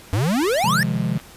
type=exponential sweep; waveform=square; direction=up; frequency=91 to 1864.7 Hz; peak=-18 dBFS; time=0.13-0.83 s; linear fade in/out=0 ms
type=click train; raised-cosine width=0.3 ms; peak=-24 dBFS; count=93; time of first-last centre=0.42-1.2 s; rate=118 Hz
type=chord; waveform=triangle; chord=F minor seventh; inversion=second; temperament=equal; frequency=130.81 / 155.56 / 174.61 / 207.7 Hz; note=C3 / Eb3 / F3 / Ab3; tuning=0 / 0 / 0 / 0 cents; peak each=-23 / -25 / -22 / -23 dBFS; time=0.64-1.18 s; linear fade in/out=5 ms
effects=pink hiss -44 dBFS RMS until 1.36 s + resampled to 32000 Hz